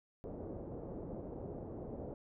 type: low-pass noise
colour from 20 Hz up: white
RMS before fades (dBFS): -45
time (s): 0.24-2.14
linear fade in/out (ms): 0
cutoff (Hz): 560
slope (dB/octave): 24
effects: none